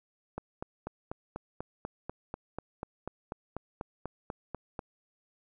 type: click train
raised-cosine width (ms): 1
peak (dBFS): -22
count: 19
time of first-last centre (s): 0.38-4.792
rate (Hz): 4.08
effects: none